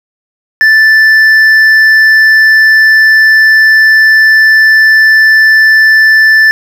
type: tone with hard clipping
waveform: triangle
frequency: 1760 Hz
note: A6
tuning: in tune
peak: -3 dBFS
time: 0.61-6.51 s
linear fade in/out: 0 ms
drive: 7 dB
effects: none